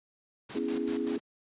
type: noise with tremolo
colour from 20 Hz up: pink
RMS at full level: -42 dBFS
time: 0.49-1.2 s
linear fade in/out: 10 ms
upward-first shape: square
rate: 5.2 Hz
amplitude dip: 70%
type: chord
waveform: sine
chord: C# minor seventh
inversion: third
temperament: equal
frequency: 246.9 / 277.2 / 329.6 / 415.3 Hz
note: B3 / C#4 / E4 / G#4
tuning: 0 / 0 / 0 / 0 cents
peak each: -34 dBFS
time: 0.55-1.18 s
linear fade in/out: 5 ms
effects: high-pass 150 Hz 12 dB/octave + resampled to 8000 Hz